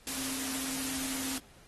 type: tone in noise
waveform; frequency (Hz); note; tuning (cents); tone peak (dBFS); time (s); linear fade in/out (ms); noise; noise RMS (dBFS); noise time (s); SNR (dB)
sine; 264.9; C4; +22; -40; 0.07-1.38; 0; white; -36; 0.07-1.38; -7
effects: pink hiss -59 dBFS RMS until 1.67 s + AAC 32 kbps